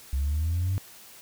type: exponential sweep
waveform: sine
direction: up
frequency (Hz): 65.9 to 98.4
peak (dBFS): -22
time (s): 0.13-0.78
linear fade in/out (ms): 0
effects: tanh soft clip ceiling -21 dBFS + white hiss -49 dBFS RMS until 1.21 s